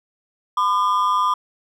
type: ring-modulated tone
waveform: triangle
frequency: 1108.7 Hz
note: C#6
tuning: in tune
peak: -11 dBFS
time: 0.57-1.34 s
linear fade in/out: 5 ms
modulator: 98.2 Hz
effects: none